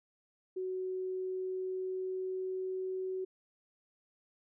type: tone with pitch glide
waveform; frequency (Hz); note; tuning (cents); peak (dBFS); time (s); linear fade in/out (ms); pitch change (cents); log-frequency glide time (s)
sine; 372.2 to 375; F#4 to F#4; +10 to +23; -34; 0.56-3.25; 10; +13; 0.72-3.09
effects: none